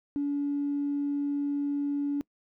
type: tone with tanh clipping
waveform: triangle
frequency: 285.8 Hz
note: D4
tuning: 47 cents flat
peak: -26 dBFS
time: 0.16-2.21 s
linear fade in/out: 0 ms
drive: 4 dB
effects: noise-tail reverb RT60 0.1 s tail -24 dB re dry